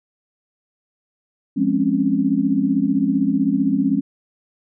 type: chord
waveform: sine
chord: Db major seventh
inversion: first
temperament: equal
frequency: 174.61 / 207.7 / 261.6 / 277.2 Hz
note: F3 / Ab3 / C4 / Db4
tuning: 0 / 0 / 0 / 0 cents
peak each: -25 / -21 / -21 / -19 dBFS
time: 1.56-4.01 s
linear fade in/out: 20 ms
effects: none